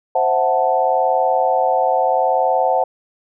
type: chord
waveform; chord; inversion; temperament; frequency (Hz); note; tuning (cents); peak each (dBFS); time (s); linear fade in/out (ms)
sine; F# half-diminished seventh; second; equal; 523.3 / 659.3 / 740 / 880; C5 / E5 / F#5 / A5; 0 / 0 / 0 / 0; -19 / -21 / -17 / -20; 0.15-2.84; 5
effects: none